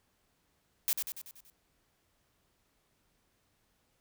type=noise with echo; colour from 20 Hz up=blue; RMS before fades=-29 dBFS; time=0.88-0.93 s; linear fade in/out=0 ms; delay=95 ms; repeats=6; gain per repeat=-5 dB; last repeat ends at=1.5 s; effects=pink hiss -74 dBFS RMS until 4 s